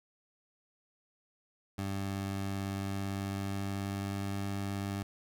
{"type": "tone with pitch glide", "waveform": "20% pulse", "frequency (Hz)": [98, 99.14], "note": ["G2", "G2"], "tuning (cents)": [0, 20], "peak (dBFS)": -29, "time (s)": [1.78, 5.03], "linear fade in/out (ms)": 5, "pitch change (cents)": 20, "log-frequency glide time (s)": [2.72, 4.54], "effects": []}